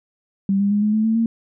sine tone with pitch steps, 196 / 201 / 206.2 / 211.5 / 217 / 222.6 / 228.3 Hz, G3 / G3 / G#3 / G#3 / A3 / A3 / A#3, 0 / +44 / -12 / +32 / -24 / +20 / -36 cents, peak -15 dBFS, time 0.49-1.26 s, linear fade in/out 2 ms, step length 110 ms, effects none

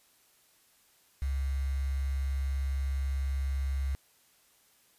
sine tone with quantisation, 68 Hz, C#2, 33 cents flat, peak -28 dBFS, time 1.22-3.95 s, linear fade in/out 0 ms, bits 8, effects white hiss -65 dBFS RMS until 4.98 s + resampled to 32000 Hz

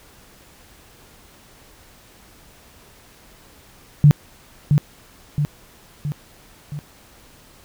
sine tone with echo, 146.83 Hz, D3, in tune, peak -6 dBFS, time 4.04-4.11 s, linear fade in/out 0 ms, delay 670 ms, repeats 4, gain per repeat -5 dB, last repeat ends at 6.79 s, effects pink hiss -49 dBFS RMS until 7.64 s

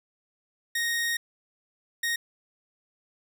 sawtooth tone bursts at uneven times, 1864.7 Hz, A#6, in tune, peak -22 dBFS, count 2, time 0.75-1.17 / 2.03-2.16 s, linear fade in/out 5 ms, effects none

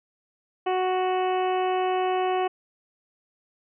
harmonic tone, 370.1 Hz, F#4, in tune, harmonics 1 / 2 / 3 / 4 / 5 / 6 / 7 / 8, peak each -25 / -25 / -33 / -42 / -41 / -43 / -40 / -41 dBFS, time 0.66-2.48 s, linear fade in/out 10 ms, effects none

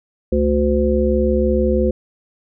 harmonic tone with a mistuned harmonic, 73.1 Hz, D2, 7 cents flat, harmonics 1 / 3 / 5 / 7, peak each -19 / -19 / -19 / -19 dBFS, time 0.32-1.91 s, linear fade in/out 5 ms, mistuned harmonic 1, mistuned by -120 cents, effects none

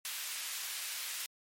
pink high-pass noise, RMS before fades -40 dBFS, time 0.05-1.26 s, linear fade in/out 0 ms, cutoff 2100 Hz, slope 12 dB/octave, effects MP3 64 kbps

